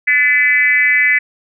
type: tone with frequency modulation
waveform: sine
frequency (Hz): 2020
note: B6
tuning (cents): +39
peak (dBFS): -9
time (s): 0.07-1.19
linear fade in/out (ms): 10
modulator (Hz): 273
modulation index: 0.96
effects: none